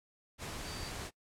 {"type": "tone in noise", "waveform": "sine", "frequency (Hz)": 4627, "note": "D8", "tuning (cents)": -27, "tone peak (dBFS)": -48, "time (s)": [0.63, 0.92], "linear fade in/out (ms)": 50, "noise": "pink", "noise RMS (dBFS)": -42, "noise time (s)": [0.38, 1.11], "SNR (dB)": -9, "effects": ["noise-tail reverb RT60 0.1 s tail -21 dB re dry", "low-pass 10000 Hz 12 dB/octave"]}